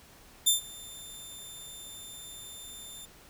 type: tone with ADSR envelope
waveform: 15% pulse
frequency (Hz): 3574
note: A7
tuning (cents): +26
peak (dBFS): -12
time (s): 0.46-3.06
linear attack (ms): 15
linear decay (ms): 130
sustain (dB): -24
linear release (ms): 13
effects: pink hiss -55 dBFS RMS until 3.29 s